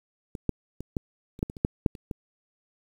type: clicks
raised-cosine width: 3 ms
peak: -22 / -11 / -23 / -14 / -30 / -12 / -22 / -28 / -8 / -7 / -29 / -19 dBFS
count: 12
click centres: 0.352 / 0.493 / 0.806 / 0.968 / 1.391 / 1.429 / 1.499 / 1.568 / 1.649 / 1.862 / 1.952 / 2.112 s
effects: 8-bit